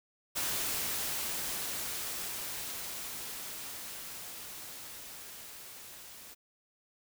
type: noise with level ramp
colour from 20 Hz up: white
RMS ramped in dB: -33 to -50 dBFS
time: 0.35-6.35 s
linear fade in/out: 20 ms
effects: none